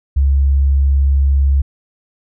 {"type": "tone", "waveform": "sine", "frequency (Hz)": 68.9, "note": "C#2", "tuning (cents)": -10, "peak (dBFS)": -9, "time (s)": [0.16, 1.62], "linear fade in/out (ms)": 10, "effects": []}